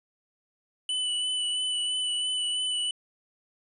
square tone with vibrato, 2983 Hz, F#7, 13 cents sharp, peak -27 dBFS, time 0.89-2.91 s, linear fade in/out 2 ms, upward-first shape sine, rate 3 Hz, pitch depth 17 cents each way, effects resampled to 24000 Hz

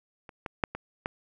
clicks, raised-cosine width 0.5 ms, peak -29 / -19 / -9 / -20 / -15 dBFS, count 5, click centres 0.292 / 0.462 / 0.638 / 0.75 / 1.059 s, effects none

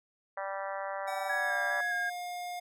harmonic tone, 195.2 Hz, G3, 7 cents flat, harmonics 3 / 4 / 5 / 6 / 7 / 8 / 9 / 10, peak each -38 / -40 / -42 / -44 / -45 / -46 / -47 / -48 dBFS, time 0.37-1.81 s, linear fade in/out 5 ms
square tone with pitch glide, 758 to 711.3 Hz, F#5 to F5, +42 to +32 cents, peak -37 dBFS, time 1.07-2.6 s, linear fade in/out 10 ms, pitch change -110 cents, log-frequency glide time 1.28-1.61 s
sine tone with vibrato, 1646 Hz, G#6, 16 cents flat, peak -30 dBFS, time 1.29-2.1 s, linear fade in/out 10 ms, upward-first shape square, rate 2.4 Hz, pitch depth 22 cents each way
effects none

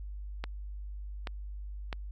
clicks, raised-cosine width 0.3 ms, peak -20 dBFS, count 3, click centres 0.44 / 1.272 / 1.928 s, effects added 50 Hz sine -38 dBFS peak until 2.11 s

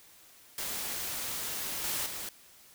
white noise with level steps, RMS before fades -36 / -33 / -39 dBFS, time 0.58-2.29 s, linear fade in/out 2 ms, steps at 1.84 / 2.06 s, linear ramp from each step 2 ms, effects white hiss -57 dBFS RMS until 2.74 s

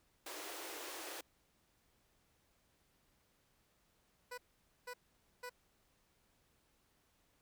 pink high-pass noise, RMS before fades -47 dBFS, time 0.26-1.21 s, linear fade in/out 5 ms, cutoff 300 Hz, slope 96 dB/octave
15% pulse tone bursts, 493.9 Hz, B4, in tune, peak -38 dBFS, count 3, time 4.31-5.497 s, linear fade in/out 10 ms, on 69 ms, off 490 ms
effects pink hiss -75 dBFS RMS until 7.41 s

